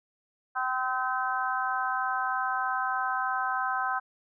harmonic tone, 256.8 Hz, C4, 32 cents flat, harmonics 3 / 4 / 5 / 6, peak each -32 / -32 / -32 / -32 dBFS, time 0.55-4 s, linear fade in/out 20 ms, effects none

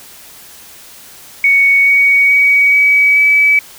sine tone with pitch steps, 2228 / 2243 / 2259 / 2275 / 2291 Hz, C#7 / C#7 / C#7 / C#7 / D7, +8 / +20 / +32 / +44 / -44 cents, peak -6 dBFS, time 1.44-3.59 s, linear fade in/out 2 ms, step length 430 ms, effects white hiss -37 dBFS RMS until 3.78 s

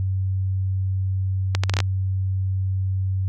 accelerating click train, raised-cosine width 0.2 ms, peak -5 dBFS, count 7, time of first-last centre 1.55-1.803 s, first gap 86 ms, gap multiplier 0.7, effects added 95 Hz sine -20 dBFS peak until 3.28 s

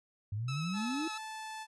sine exponential sweep, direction up, 98 to 335 Hz, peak -33 dBFS, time 0.32-1.08 s, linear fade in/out 5 ms
15% pulse tone with vibrato, 1299 Hz, E6, 26 cents flat, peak -33 dBFS, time 0.48-1.18 s, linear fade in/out 5 ms, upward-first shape sine, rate 12 Hz, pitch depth 23 cents each way
sawtooth tone with pitch glide, 864 to 874 Hz, A5 to A5, -32 to -12 cents, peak -37 dBFS, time 0.73-1.67 s, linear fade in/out 50 ms, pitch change +20 cents, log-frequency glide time 1.13-1.18 s
effects resampled to 24000 Hz

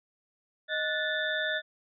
sine tone cluster, 623 / 1472 / 1752 / 3509 / 3665 Hz, D#5 / F#6 / A6 / A7 / A#7, +2 / -9 / -8 / -5 / -30 cents, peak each -34 / -34 / -31 / -37 / -40 dBFS, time 0.68-1.62 s, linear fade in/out 50 ms, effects none

